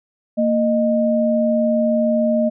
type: tone pair together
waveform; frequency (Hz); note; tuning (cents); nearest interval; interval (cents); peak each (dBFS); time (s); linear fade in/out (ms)
sine; 230.3 / 616.6; A#3 / D#5; -21 / -16; octave + perfect fourth; 1705; -17; 0.37-2.5; 20
effects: none